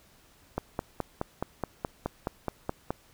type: click train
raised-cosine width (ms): 1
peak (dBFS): -15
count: 12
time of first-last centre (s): 0.58-2.906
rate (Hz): 4.73
effects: pink hiss -60 dBFS RMS until 3.13 s